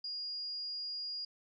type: tone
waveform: sine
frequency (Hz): 4850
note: D#8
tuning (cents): -45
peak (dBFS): -37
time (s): 0.04-1.25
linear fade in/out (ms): 5
effects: MP3 48 kbps